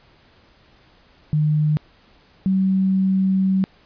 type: tone pair in turn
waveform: sine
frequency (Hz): 151.9 / 190.5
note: D#3 / G3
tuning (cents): -41 / -49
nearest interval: major third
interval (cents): 392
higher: second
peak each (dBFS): -15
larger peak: neither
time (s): 1.33-1.77 / 2.46-3.64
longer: second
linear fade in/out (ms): 0
effects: pink hiss -54 dBFS RMS until 3.85 s + resampled to 11025 Hz